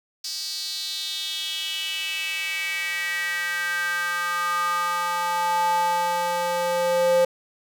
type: tone with high-pass filter sweep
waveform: square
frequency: 174.61 Hz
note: F3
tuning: in tune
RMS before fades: -25 dBFS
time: 0.24-7.25 s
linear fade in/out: 5 ms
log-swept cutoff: 4900 to 530 Hz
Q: 5
effects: none